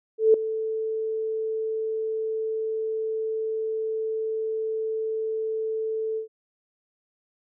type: tone with ADSR envelope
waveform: sine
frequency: 440.6 Hz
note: A4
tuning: 2 cents sharp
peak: -11 dBFS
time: 0.18-6.28 s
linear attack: 160 ms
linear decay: 3 ms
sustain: -14 dB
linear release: 110 ms
effects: none